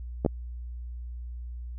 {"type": "clicks", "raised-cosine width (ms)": 2, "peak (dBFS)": [-11, -9], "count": 2, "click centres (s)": [0.249, 0.262], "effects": ["added 60 Hz sine -35 dBFS peak until 1.78 s"]}